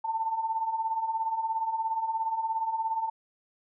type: beating tone pair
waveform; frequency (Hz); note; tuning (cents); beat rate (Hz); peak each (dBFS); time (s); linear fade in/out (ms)
sine; 880 / 897; A5 / A5; 0 / +33; 17; -34 / -28; 0.04-3.1; 10
effects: none